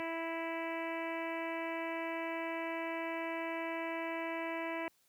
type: harmonic tone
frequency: 329.6 Hz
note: E4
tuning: in tune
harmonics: 1 / 2 / 3 / 4 / 5 / 6 / 7 / 8 / 9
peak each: -41 / -41 / -43 / -53 / -49 / -46 / -46 / -50 / -57 dBFS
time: 0-4.88 s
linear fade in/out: 0 ms
effects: white hiss -72 dBFS RMS until 5.08 s + high-pass 60 Hz 12 dB/octave